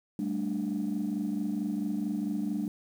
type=chord; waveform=sine; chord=G suspended second; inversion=none; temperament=just; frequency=196 / 220.5 / 294 Hz; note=G3 / A3 / D4; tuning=0 / +4 / +2 cents; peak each=-32 dBFS; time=0.19-2.68 s; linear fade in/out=2 ms; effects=tanh soft clip ceiling -23 dBFS + 9-bit